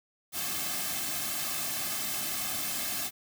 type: noise with comb filter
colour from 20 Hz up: white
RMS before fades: -33 dBFS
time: 0.32-3.11 s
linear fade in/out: 50 ms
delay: 2.1 ms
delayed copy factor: -0.9
effects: none